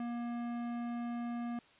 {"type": "tone with tanh clipping", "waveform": "sine", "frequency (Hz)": 237.7, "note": "A#3", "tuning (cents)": 34, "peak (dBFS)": -38, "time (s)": [0, 1.59], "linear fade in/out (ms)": 2, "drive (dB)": 16, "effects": ["white hiss -63 dBFS RMS until 1.79 s", "resampled to 8000 Hz"]}